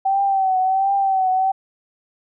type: tone with vibrato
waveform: sine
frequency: 769 Hz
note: G5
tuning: 33 cents flat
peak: -15 dBFS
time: 0.05-1.52 s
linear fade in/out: 10 ms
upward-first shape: triangle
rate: 1.4 Hz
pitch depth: 61 cents each way
effects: none